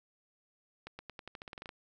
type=accelerating click train; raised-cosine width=0.3 ms; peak=-28 dBFS; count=13; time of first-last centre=0.87-1.691 s; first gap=120 ms; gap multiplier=0.89; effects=none